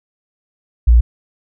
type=tone; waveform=sine; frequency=58.8 Hz; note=A#1; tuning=16 cents sharp; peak=-5 dBFS; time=0.87-1.01 s; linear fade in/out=10 ms; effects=none